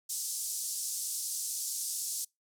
white band-pass noise, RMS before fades -36 dBFS, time 0.09-2.25 s, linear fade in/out 10 ms, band 5300 to 11000 Hz, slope 24 dB/octave, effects noise-tail reverb RT60 0.2 s tail -26 dB re dry

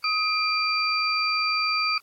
sine tone cluster, 1258 / 2386 / 4684 Hz, D#6 / D7 / D8, +19 / +27 / -5 cents, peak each -26 dBFS, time 0.04-1.98 s, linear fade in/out 2 ms, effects white hiss -61 dBFS RMS until 2.02 s + AAC 48 kbps

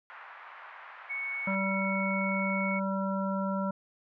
pink band-pass noise, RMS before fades -48 dBFS, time 0.1-1.55 s, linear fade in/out 0 ms, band 890 to 2000 Hz, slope 24 dB/octave
sine tone, 2217 Hz, C#7, in tune, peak -32 dBFS, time 1.09-2.8 s, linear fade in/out 20 ms
harmonic tone, 193.6 Hz, G3, 21 cents flat, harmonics 1 / 3 / 5 / 7, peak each -30 / -35 / -37 / -38 dBFS, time 1.47-3.71 s, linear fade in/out 5 ms
effects none

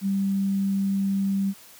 sine tone, 196 Hz, G3, in tune, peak -21 dBFS, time 0.01-1.54 s, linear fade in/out 50 ms, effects white hiss -49 dBFS RMS until 1.79 s + high-pass 80 Hz 12 dB/octave

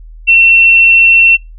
sine tone, 2707 Hz, E7, 45 cents sharp, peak -3 dBFS, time 0.27-1.37 s, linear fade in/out 20 ms, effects noise-tail reverb RT60 0.2 s tail -22 dB re dry + added 40 Hz sine -29 dBFS peak until 1.58 s

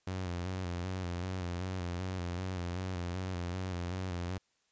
sawtooth tone with vibrato, 90.3 Hz, F#2, 42 cents flat, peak -31 dBFS, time 0.07-4.38 s, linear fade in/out 5 ms, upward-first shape square, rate 2.6 Hz, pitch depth 54 cents each way, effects white hiss -75 dBFS RMS until 4.71 s + resampled to 16000 Hz

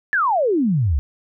sine exponential sweep, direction down, 1781 to 62.7 Hz, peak -15 dBFS, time 0.13-0.99 s, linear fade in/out 0 ms, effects none

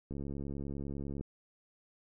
click train, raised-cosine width 3 ms, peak -28 dBFS, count 78, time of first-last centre 0.11-1.21 s, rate 70 Hz, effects none

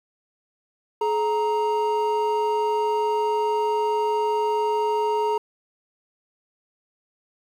triangle tone pair together, 425 / 932.3 Hz, G#4 / A#5, +40 / 0 cents, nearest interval octave + major second, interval 1360 cents, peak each -21 dBFS, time 1.01-5.38 s, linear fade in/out 5 ms, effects 9-bit

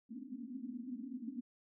white band-pass noise, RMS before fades -45 dBFS, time 0.09-1.41 s, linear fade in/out 20 ms, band 230 to 270 Hz, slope 96 dB/octave, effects none

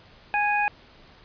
harmonic tone, 828 Hz, G#5, 5 cents flat, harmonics 1 / 2 / 3, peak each -23 / -27 / -26 dBFS, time 0.34-0.68 s, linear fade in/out 0 ms, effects pink hiss -52 dBFS RMS until 1.24 s + resampled to 11025 Hz

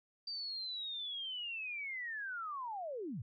sine linear sweep, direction down, 4679 to 90.5 Hz, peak -39 dBFS, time 0.27-3.22 s, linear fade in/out 5 ms, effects none

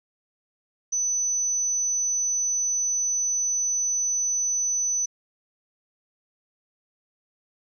sine tone, 6000 Hz, F#8, 23 cents sharp, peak -22 dBFS, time 0.92-5.06 s, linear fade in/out 10 ms, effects none

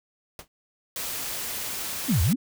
pink noise with exponential decay, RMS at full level -34 dBFS, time 0.39-0.48 s, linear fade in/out 1 ms, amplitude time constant 18 ms
white noise, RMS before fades -32 dBFS, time 0.96-2.33 s, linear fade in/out 2 ms
sine exponential two-way sweep, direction down then up, 299.3 to 73.42 to 299.3 Hz, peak -19 dBFS, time 2.08-2.36 s, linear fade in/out 20 ms, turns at 2.22 s
effects none

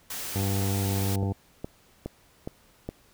white noise, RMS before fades -35 dBFS, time 0.1-1.16 s, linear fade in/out 5 ms
harmonic tone, 98 Hz, G2, in tune, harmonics 1 / 2 / 3 / 4 / 5 / 7 / 8 / 9, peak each -26 / -32 / -36 / -38 / -40 / -43 / -44 / -45 dBFS, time 0.35-1.33 s, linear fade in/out 10 ms
click train, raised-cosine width 2 ms, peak -19 dBFS, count 5, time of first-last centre 1.23-2.89 s, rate 2.41 Hz
effects pink hiss -60 dBFS RMS until 3.13 s

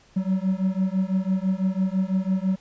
triangle beating tone pair, 186.1 / 192.1 Hz, F#3 / G3, +10 / -35 cents, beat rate 6 Hz, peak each -22 dBFS, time 0.16-2.56 s, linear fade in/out 10 ms, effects pink hiss -56 dBFS RMS until 2.6 s + resampled to 16000 Hz

